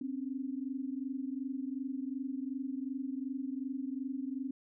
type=tone pair together; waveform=sine; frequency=258.9 / 281.6 Hz; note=C4 / C#4; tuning=-18 / +27 cents; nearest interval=minor second; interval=145 cents; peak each=-37 / -39 dBFS; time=0.01-4.51 s; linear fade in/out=5 ms; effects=none